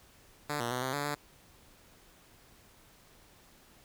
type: tone with pitch steps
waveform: 5% pulse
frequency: 147.3 / 118.9 / 125.5 / 130.4 / 144.1 / 146.3 Hz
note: D3 / A#2 / B2 / C3 / D3 / D3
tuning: +6 / +35 / +28 / -5 / -33 / -6 cents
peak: -21 dBFS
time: 0.49-1.15 s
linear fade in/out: 10 ms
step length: 110 ms
effects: pink hiss -60 dBFS RMS until 3.84 s